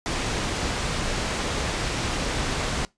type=low-pass noise; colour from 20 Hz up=pink; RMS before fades=-27 dBFS; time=0.06-2.85 s; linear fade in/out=0 ms; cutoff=7200 Hz; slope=12 dB/octave; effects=noise-tail reverb RT60 0.2 s tail -23 dB re dry + resampled to 22050 Hz